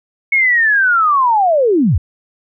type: linear sweep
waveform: sine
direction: down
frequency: 2206 to 57.9 Hz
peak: -9 dBFS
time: 0.32-1.98 s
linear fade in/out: 5 ms
effects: none